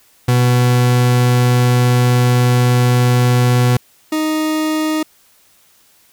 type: tone pair in turn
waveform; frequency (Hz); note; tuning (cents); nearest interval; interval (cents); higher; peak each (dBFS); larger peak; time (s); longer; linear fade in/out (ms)
40% pulse; 123.47 / 311.1; B2 / D#4; 0 / 0; octave + major third; 1600; second; -9 / -14; first; 0.28-3.77 / 4.12-5.03; first; 5
effects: white hiss -52 dBFS RMS until 6.12 s